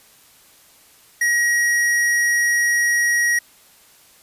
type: tone with tanh clipping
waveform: sine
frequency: 1900 Hz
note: A#6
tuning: 33 cents sharp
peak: -17 dBFS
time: 1.21-3.39 s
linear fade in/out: 5 ms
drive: 17 dB
effects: white hiss -51 dBFS RMS until 4.22 s + resampled to 32000 Hz